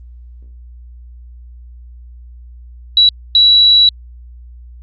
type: tone bursts at uneven times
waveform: sine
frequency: 3917 Hz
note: B7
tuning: 15 cents flat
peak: -5 dBFS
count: 2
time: 2.97-3.09 / 3.35-3.89 s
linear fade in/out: 2 ms
effects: added 60 Hz sine -33 dBFS peak until 4.82 s + Opus 32 kbps